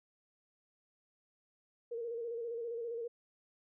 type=tone with vibrato; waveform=sine; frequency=466.2 Hz; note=A#4; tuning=in tune; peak=-37 dBFS; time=1.91-3.08 s; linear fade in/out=10 ms; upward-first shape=square; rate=15 Hz; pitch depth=39 cents each way; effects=none